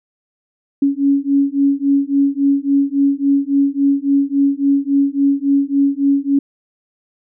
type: beating tone pair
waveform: sine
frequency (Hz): 277.2 / 280.8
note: C#4 / C#4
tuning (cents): 0 / +22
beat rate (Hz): 3.6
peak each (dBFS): -15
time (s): 0.82-6.39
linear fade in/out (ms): 5
effects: none